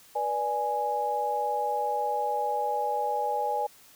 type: chord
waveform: sine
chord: G# diminished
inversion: first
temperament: equal with one note detuned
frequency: 487.1 / 587.3 / 830.6 Hz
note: B4 / D5 / G#5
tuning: -24 / 0 / 0 cents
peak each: -33 / -33 / -27 dBFS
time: 0.15-3.67 s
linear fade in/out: 10 ms
effects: white hiss -55 dBFS RMS until 3.95 s